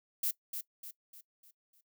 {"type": "noise with echo", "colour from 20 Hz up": "violet", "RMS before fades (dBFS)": -32, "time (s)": [0.23, 0.31], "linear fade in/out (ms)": 5, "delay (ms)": 300, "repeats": 5, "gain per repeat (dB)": -7, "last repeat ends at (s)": 1.81, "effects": ["noise-tail reverb RT60 0.1 s tail -19 dB re dry"]}